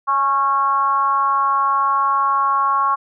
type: tone with frequency modulation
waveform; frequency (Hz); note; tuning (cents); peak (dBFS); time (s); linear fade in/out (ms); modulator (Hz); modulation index
sine; 1100; C#6; -14; -14; 0.07-2.96; 20; 267; 0.64
effects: none